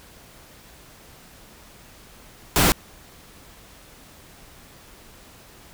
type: noise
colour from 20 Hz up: pink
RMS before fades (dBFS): -17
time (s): 2.56-2.72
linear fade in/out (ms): 0
effects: pink hiss -48 dBFS RMS until 5.73 s